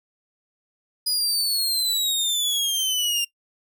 sawtooth exponential sweep, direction down, 4978 to 2779 Hz, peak -18 dBFS, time 1.06-3.25 s, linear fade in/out 10 ms, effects noise-tail reverb RT60 0.1 s tail -21 dB re dry

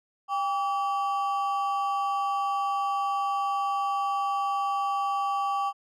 triangle ring-modulated tone, 972 Hz, B5, 28 cents flat, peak -20 dBFS, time 0.28-5.73 s, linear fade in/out 50 ms, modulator 175 Hz, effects none

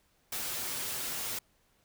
white noise with comb filter, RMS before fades -36 dBFS, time 0.32-1.39 s, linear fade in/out 5 ms, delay 7.9 ms, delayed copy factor +0.5, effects pink hiss -70 dBFS RMS until 1.84 s

